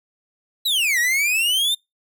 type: exponential two-way sweep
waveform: 45% pulse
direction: down then up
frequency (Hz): 4052 to 1864.7 to 3673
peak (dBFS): -17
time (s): 0.65-1.75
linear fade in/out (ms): 10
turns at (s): 0.99
effects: noise-tail reverb RT60 0.2 s tail -26 dB re dry